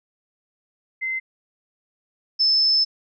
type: tone pair in turn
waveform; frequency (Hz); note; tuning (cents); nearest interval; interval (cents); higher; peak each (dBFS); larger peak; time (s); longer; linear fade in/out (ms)
sine; 2067 / 5254; C7 / E8; -22 / -7; octave + major third; 1615; second; -23 / -15; second; 1.01-1.2 / 2.39-2.85; second; 20
effects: none